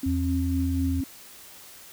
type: tone with tremolo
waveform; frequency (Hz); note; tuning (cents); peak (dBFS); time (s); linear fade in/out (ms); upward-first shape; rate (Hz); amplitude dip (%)
sine; 268.2; C4; +43; -24; 0.03-1.04; 5; sine; 4; 30
type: tone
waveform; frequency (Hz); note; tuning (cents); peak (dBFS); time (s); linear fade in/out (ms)
sine; 82.5; E2; +2; -25; 0.06-1.01; 5
effects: white hiss -47 dBFS RMS until 1.92 s